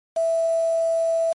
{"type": "tone with quantisation", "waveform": "sine", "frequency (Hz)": 659.3, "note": "E5", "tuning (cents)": 0, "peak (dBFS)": -18, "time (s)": [0.16, 1.33], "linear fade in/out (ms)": 10, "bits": 6, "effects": ["MP3 48 kbps"]}